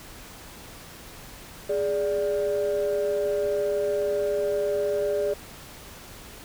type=tone pair together; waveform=sine; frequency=413.7 / 585.1 Hz; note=G#4 / D5; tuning=-7 / -7 cents; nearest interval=tritone; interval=600 cents; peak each=-24 dBFS; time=1.69-5.34 s; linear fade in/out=10 ms; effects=tanh soft clip ceiling -18 dBFS + pink hiss -44 dBFS RMS until 6.44 s